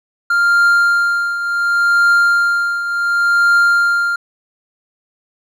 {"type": "tone with tremolo", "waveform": "triangle", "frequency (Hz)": 1396.9, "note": "F6", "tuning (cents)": 0, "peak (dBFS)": -6, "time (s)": [0.3, 4.16], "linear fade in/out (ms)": 5, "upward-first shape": "triangle", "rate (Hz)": 0.69, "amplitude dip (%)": 70, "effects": []}